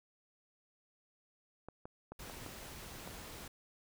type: clicks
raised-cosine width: 1 ms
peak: -32 dBFS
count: 6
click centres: 1.686 / 1.855 / 2.12 / 2.298 / 2.463 / 3.075 s
type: noise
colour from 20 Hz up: pink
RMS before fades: -49 dBFS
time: 2.19-3.48 s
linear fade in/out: 5 ms
effects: none